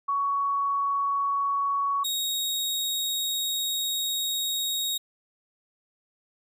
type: tone pair in turn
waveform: sine / sawtooth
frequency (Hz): 1119 / 3764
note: C#6 / A#7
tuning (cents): +16 / +16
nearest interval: octave + major sixth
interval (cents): 2100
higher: second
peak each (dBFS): -23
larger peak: neither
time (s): 0.08-2.04 / 2.04-4.98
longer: second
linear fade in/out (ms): 10
effects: none